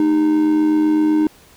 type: tone with amplitude modulation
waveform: triangle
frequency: 307.8 Hz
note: D#4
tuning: 19 cents flat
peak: -8 dBFS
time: 0-1.27 s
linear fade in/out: 2 ms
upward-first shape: sine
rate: 87.9 Hz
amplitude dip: 50%
effects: pink hiss -48 dBFS RMS until 1.56 s